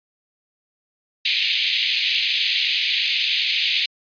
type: band-pass noise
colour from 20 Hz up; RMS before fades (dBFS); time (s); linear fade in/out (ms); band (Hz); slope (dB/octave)
white; -21; 1.25-3.86; 5; 2200 to 4300; 48
effects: resampled to 11025 Hz